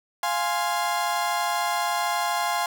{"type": "chord", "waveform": "35% pulse", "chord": "F minor", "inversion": "none", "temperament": "equal", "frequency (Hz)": [698.5, 830.6, 1046.5], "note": ["F5", "Ab5", "C6"], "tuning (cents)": [0, 0, 0], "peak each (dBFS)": -26, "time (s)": [0.23, 2.66], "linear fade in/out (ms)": 2, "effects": []}